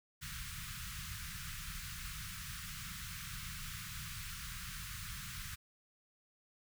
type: band-stop noise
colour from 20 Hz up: pink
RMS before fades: -45 dBFS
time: 0.21-5.56 s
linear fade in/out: 20 ms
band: 180 to 1200 Hz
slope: 48 dB/octave
effects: none